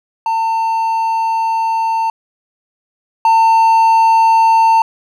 triangle tone pair in turn, 900 / 900 Hz, A5 / A5, +39 / +39 cents, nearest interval unison, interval 0 cents, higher neither, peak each -11 / -5 dBFS, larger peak second, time 0.26-2.1 / 3.25-4.82 s, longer first, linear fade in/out 2 ms, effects none

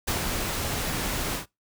pink noise with ADSR envelope, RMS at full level -25 dBFS, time 0.07-1.46 s, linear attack 14 ms, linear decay 110 ms, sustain -4 dB, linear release 110 ms, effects noise-tail reverb RT60 0.2 s tail -23 dB re dry

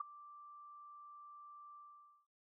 sine tone with ADSR envelope, 1174.7 Hz, D6, in tune, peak -33 dBFS, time 0-2.27 s, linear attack 8 ms, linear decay 8 ms, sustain -20 dB, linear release 520 ms, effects none

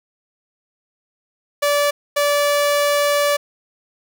sawtooth tone bursts at uneven times, 579 Hz, D5, 25 cents flat, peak -11 dBFS, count 2, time 1.62-1.91 / 2.16-3.37 s, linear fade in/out 10 ms, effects none

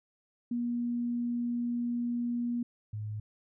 sine tone pair in turn, 239.4 / 106.39 Hz, A#3 / G#2, +46 / +42 cents, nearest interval octave + major second, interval 1404 cents, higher first, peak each -29 / -34 dBFS, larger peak first, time 0.51-2.63 / 2.93-3.2 s, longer first, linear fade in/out 5 ms, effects none

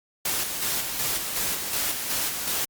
white noise with tremolo, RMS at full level -26 dBFS, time 0.25-2.65 s, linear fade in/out 5 ms, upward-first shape square, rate 2.7 Hz, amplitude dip 40%, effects Opus 48 kbps

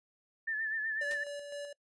sine tone with vibrato, 1760 Hz, A6, in tune, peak -32 dBFS, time 0.47-1.24 s, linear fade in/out 10 ms, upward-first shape sine, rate 8 Hz, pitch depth 50 cents each way
square tone with tremolo, 576 Hz, D5, 34 cents flat, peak -39 dBFS, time 1.01-1.73 s, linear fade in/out 5 ms, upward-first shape square, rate 3.9 Hz, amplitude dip 40%
white noise with exponential decay, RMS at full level -41 dBFS, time 1.11-1.22 s, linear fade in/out 0 ms, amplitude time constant 23 ms
effects noise-tail reverb RT60 0.1 s tail -24 dB re dry + resampled to 22050 Hz

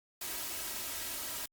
white noise with comb filter, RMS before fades -39 dBFS, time 0.21-1.46 s, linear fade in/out 5 ms, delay 3.1 ms, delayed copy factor +0.5, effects Opus 48 kbps

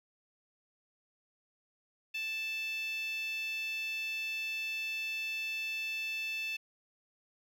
10% pulse tone with high-pass filter, 880 Hz, A5, in tune, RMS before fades -37 dBFS, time 2.14-6.57 s, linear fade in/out 10 ms, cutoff 2700 Hz, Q 7.6, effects none

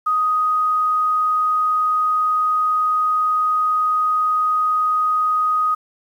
sine tone, 1249 Hz, D#6, 6 cents sharp, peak -15 dBFS, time 0.06-5.75 s, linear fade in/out 10 ms, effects 8-bit

